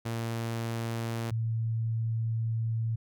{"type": "tone pair in turn", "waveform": ["sawtooth", "sine"], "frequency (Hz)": [115.1, 113.12], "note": ["A#2", "A2"], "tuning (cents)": [-22, 48], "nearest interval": "unison", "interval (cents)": 30, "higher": "first", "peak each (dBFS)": -27, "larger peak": "neither", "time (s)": [[0.05, 1.31], [1.31, 2.96]], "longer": "second", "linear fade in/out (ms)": 10, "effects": []}